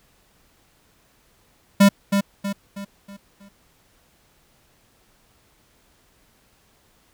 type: tone with echo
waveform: square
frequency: 199.4 Hz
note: G3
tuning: 30 cents sharp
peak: -10 dBFS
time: 1.8-1.89 s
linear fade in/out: 10 ms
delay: 320 ms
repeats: 5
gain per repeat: -7 dB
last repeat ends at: 3.49 s
effects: pink hiss -60 dBFS RMS until 7.13 s